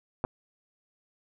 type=clicks; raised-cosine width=1 ms; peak=-15 dBFS; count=2; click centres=0.241 / 0.249 s; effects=none